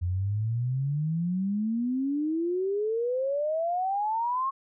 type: exponential sweep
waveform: sine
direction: up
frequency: 86 to 1095 Hz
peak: -25 dBFS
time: 0.01-4.51 s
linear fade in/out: 20 ms
effects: none